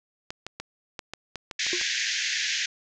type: clicks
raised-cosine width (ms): 0.2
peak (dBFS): -17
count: 9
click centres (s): 0.305 / 0.466 / 0.6 / 0.992 / 1.136 / 1.357 / 1.512 / 1.666 / 1.813
type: band-pass noise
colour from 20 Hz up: pink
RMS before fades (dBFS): -28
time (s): 1.59-2.66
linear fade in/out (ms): 5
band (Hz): 1600 to 6900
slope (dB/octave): 96
type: tone with exponential decay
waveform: triangle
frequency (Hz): 355.7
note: F4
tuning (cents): +32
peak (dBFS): -23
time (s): 1.73-1.84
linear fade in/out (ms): 1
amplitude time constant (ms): 23
effects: none